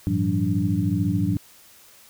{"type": "tone cluster", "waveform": "sine", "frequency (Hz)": [97.3, 111.1, 169.3, 191.5, 290.4], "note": ["G2", "A2", "E3", "G3", "D4"], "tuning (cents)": [-12, 17, 46, -40, -19], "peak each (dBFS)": -26, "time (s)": [0.07, 1.37], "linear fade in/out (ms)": 0, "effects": ["white hiss -51 dBFS RMS until 2.09 s"]}